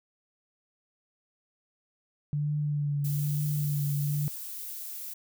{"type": "tone with vibrato", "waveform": "sine", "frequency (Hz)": 146.3, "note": "D3", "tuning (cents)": -6, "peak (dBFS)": -26, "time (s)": [2.33, 4.28], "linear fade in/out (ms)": 0, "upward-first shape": "triangle", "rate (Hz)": 1.1, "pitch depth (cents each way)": 34}
{"type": "noise", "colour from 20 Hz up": "violet", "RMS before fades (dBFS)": -39, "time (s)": [3.04, 5.14], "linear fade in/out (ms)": 10}
{"effects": []}